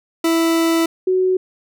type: tone pair in turn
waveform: 40% pulse / sine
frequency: 329.8 / 371.7 Hz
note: E4 / F#4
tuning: +1 / +8 cents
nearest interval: major second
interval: 207 cents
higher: second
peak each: -13 dBFS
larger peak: neither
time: 0.24-0.86 / 1.07-1.37 s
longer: first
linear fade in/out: 5 ms
effects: none